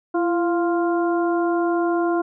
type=harmonic tone with a mistuned harmonic; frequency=349.2 Hz; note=F4; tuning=in tune; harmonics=1 / 2 / 3 / 4; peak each=-19 / -25 / -29 / -31 dBFS; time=0.14-2.22 s; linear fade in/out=10 ms; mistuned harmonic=1; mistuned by=-50 cents; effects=none